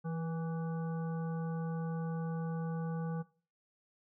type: harmonic tone with a mistuned harmonic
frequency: 164.81 Hz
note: E3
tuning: in tune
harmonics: 1 / 3 / 5 / 7 / 9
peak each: -35 / -45 / -49 / -52 / -54 dBFS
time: 0.04-3.23 s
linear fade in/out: 20 ms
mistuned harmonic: 3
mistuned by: -30 cents
effects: noise-tail reverb RT60 0.4 s tail -19 dB re dry